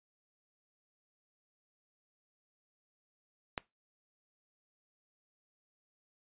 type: click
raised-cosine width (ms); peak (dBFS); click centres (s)
0.3; -17; 3.578
effects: noise-tail reverb RT60 0.2 s tail -21 dB re dry + resampled to 8000 Hz